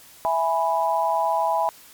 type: chord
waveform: sine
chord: E major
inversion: none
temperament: equal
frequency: 659.3 / 830.6 / 987.8 Hz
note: E5 / G#5 / B5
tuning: 0 / 0 / 0 cents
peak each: -24 / -23 / -23 dBFS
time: 0.25-1.69 s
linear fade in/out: 0 ms
effects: white hiss -48 dBFS RMS until 1.93 s + MP3 96 kbps